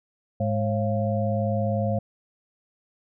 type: tone cluster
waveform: sine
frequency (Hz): 106.2 / 209.1 / 542 / 688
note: G#2 / G#3 / C#5 / F5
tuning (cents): +39 / +12 / -39 / -26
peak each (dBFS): -25 / -28 / -28 / -30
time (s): 0.4-1.99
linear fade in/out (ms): 5
effects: none